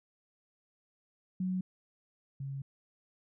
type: tone pair in turn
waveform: sine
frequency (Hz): 185 / 137.1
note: F#3 / C#3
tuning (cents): 0 / -19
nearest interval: perfect fourth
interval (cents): 519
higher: first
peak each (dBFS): -30 / -36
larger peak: first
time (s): 1.4-1.61 / 2.4-2.62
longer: second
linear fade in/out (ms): 5
effects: none